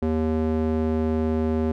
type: tone with band-pass filter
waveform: square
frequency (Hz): 78.9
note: D#2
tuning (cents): +25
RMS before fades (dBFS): -23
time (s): 0.02-1.72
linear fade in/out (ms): 5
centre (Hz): 320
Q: 1.3
effects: none